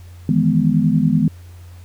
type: chord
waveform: sine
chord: E major seventh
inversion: third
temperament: equal with one note detuned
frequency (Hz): 155.56 / 165.96 / 207.7 / 246.9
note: D#3 / E3 / G#3 / B3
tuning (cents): 0 / +12 / 0 / 0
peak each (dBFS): -18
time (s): 0.29-1.28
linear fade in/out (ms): 2
effects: added 88 Hz sine -36 dBFS peak until 1.84 s + pink hiss -51 dBFS RMS until 1.84 s